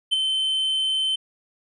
triangle tone with ADSR envelope, 3079 Hz, G7, 32 cents flat, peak -14 dBFS, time 0.11-1.16 s, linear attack 21 ms, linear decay 16 ms, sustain -5 dB, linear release 10 ms, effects resampled to 24000 Hz

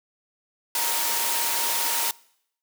sine tone in noise, 932.3 Hz, A#5, in tune, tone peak -32 dBFS, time 0.75-2.11 s, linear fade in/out 2 ms, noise white, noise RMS -25 dBFS, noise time 0.75-2.11 s, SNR -10 dB, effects noise-tail reverb RT60 0.7 s tail -23 dB re dry + high-pass 400 Hz 12 dB/octave

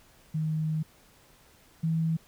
sine tone pair in turn, 156.5 / 162.2 Hz, D#3 / E3, +10 / -28 cents, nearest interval minor second, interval 62 cents, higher second, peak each -26 / -24 dBFS, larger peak second, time 0.34-0.83 / 1.83-2.17 s, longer first, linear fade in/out 10 ms, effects pink hiss -59 dBFS RMS until 2.27 s

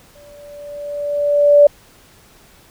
sine tone with exponential growth, 581 Hz, D5, 19 cents flat, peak -3 dBFS, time 0.15-1.67 s, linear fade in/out 5 ms, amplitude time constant 330 ms, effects pink hiss -48 dBFS RMS until 2.7 s

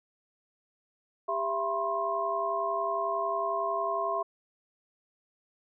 sine tone cluster, 398.1 / 671 / 997 / 1068 Hz, G4 / E5 / B5 / C6, +27 / +31 / +16 / +35 cents, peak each -36 / -31 / -37 / -31 dBFS, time 1.28-4.23 s, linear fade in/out 10 ms, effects none

